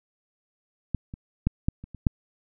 clicks, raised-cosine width 5 ms, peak -13 / -24 / -9 / -10 / -27 / -27 / -7 dBFS, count 7, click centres 0.947 / 1.139 / 1.47 / 1.685 / 1.84 / 1.947 / 2.068 s, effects none

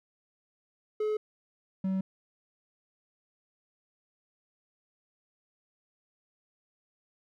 triangle tone pair in turn, 427.2 / 190.3 Hz, G#4 / F#3, +49 / +49 cents, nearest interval octave + major second, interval 1400 cents, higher first, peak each -25 dBFS, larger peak neither, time 1-1.17 / 1.84-2.01 s, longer neither, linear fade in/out 5 ms, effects none

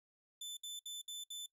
sawtooth tone bursts, 3520 Hz, A7, in tune, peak -40 dBFS, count 5, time 0.41-1.462 s, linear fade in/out 5 ms, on 160 ms, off 63 ms, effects noise-tail reverb RT60 0.1 s tail -22 dB re dry + resampled to 32000 Hz

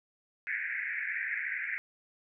pink band-pass noise, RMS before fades -35 dBFS, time 0.47-1.78 s, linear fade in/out 0 ms, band 1600 to 2300 Hz, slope 96 dB/octave, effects none

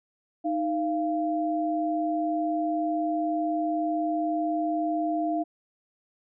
sine tone pair together, 311 / 689 Hz, D#4 / F5, -1 / -24 cents, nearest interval octave + major second, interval 1377 cents, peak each -27 dBFS, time 0.44-5.44 s, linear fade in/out 20 ms, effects none

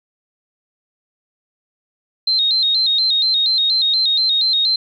sine tone with vibrato, 3920 Hz, B7, 14 cents flat, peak -13 dBFS, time 2.27-4.76 s, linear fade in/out 5 ms, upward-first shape square, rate 4.2 Hz, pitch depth 83 cents each way, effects 9-bit

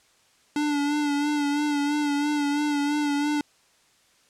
square tone with vibrato, 291.7 Hz, D4, 12 cents flat, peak -23 dBFS, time 0.56-3.41 s, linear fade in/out 2 ms, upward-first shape sine, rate 3 Hz, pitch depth 37 cents each way, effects white hiss -61 dBFS RMS until 4.29 s + low-pass 8000 Hz 12 dB/octave

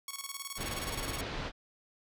5% pulse tone with tremolo, 1108.7 Hz, C#6, in tune, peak -25 dBFS, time 0.08-1.21 s, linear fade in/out 2 ms, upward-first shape square, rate 19 Hz, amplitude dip 70%
pink low-pass noise, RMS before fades -38 dBFS, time 0.56-1.52 s, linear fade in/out 50 ms, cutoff 4600 Hz, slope 24 dB/octave
effects none

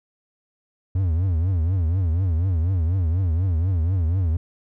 triangle tone with vibrato, 87.31 Hz, F2, in tune, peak -16 dBFS, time 0.95-4.37 s, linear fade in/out 5 ms, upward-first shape triangle, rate 4.1 Hz, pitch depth 220 cents each way, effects none

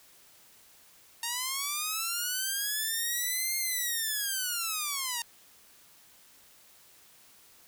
5% pulse linear two-way sweep, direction up then down, 920 to 2132 to 920 Hz, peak -19 dBFS, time 1.23-5.22 s, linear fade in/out 2 ms, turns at 3.57 s, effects white hiss -58 dBFS RMS until 7.67 s

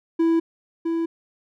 triangle tone pair in turn, 330 / 331.2 Hz, E4 / E4, +2 / +8 cents, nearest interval unison, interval 6 cents, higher second, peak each -14 / -19 dBFS, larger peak first, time 0.19-0.4 / 0.85-1.06 s, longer neither, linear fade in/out 10 ms, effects none

